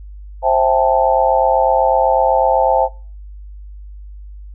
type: chord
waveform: sine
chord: A minor seventh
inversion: first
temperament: just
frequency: 528 / 660 / 792 / 880 Hz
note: C5 / E5 / G5 / A5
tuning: +16 / +2 / +18 / 0 cents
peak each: -16 dBFS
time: 0.42-2.89 s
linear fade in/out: 50 ms
effects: noise-tail reverb RT60 0.4 s tail -24 dB re dry + added 50 Hz sine -31 dBFS peak until 4.54 s